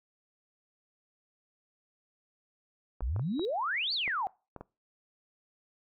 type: clicks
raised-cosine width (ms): 1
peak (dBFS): -28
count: 7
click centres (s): 3.007 / 3.163 / 3.195 / 3.395 / 4.078 / 4.563 / 4.61
type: exponential two-way sweep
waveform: sine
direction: up then down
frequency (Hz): 49 to 4699 to 720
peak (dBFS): -29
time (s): 3.02-4.27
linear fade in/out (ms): 0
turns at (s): 3.93
type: tone with exponential growth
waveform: sine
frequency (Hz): 3852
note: B7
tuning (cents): -44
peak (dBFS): -36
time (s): 3.22-3.45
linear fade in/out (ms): 0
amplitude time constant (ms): 49
effects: noise-tail reverb RT60 0.3 s tail -23 dB re dry